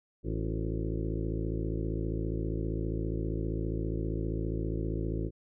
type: harmonic tone with a mistuned harmonic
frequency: 55 Hz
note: A1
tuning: in tune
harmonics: 1 / 2 / 3 / 4 / 5 / 6 / 7 / 8 / 9 / 10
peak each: -34 / -36 / -38 / -49 / -40 / -39 / -41 / -43 / -48 / -52 dBFS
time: 0.23-5.31 s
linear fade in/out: 50 ms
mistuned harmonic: 7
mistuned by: -75 cents
effects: none